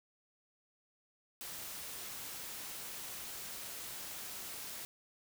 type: noise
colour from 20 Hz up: white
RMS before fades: -45 dBFS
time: 1.41-4.85 s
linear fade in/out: 0 ms
effects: none